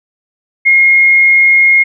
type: tone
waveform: sine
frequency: 2146 Hz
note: C7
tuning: 43 cents sharp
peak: -4 dBFS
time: 0.65-1.84 s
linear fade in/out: 20 ms
effects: none